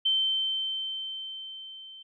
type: tone with level ramp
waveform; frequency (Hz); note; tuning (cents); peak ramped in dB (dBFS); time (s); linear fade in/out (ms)
sine; 3100; G7; -20; -21 to -44; 0.05-2.03; 10
effects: none